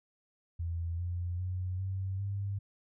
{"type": "tone with pitch steps", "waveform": "sine", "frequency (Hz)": [84.4, 87.93, 91.61, 95.45, 99.45], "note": ["E2", "F2", "F#2", "G2", "G2"], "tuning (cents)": [41, 12, -17, -46, 25], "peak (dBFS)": -32, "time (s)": [0.59, 2.59], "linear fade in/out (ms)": 10, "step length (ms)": 400, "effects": []}